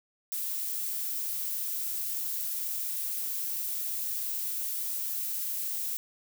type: noise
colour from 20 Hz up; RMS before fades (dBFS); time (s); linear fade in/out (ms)
violet; -33; 0.32-5.97; 0
effects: none